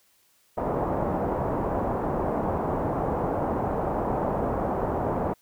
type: low-pass noise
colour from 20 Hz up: white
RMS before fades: -27 dBFS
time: 0.57-5.34 s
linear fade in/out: 10 ms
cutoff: 870 Hz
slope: 24 dB/octave
effects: white hiss -64 dBFS RMS until 5.41 s